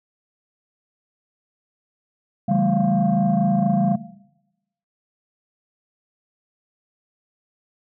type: tone cluster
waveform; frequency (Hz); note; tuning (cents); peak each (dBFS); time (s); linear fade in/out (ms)
sine; 143.3 / 170.4 / 198.2 / 222.7 / 695; D3 / F3 / G3 / A3 / F5; -42 / -42 / +19 / +21 / -9; -22 / -24 / -18 / -25 / -22; 2.48-3.96; 10
effects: noise-tail reverb RT60 0.9 s tail -17 dB re dry + tanh soft clip ceiling -10 dBFS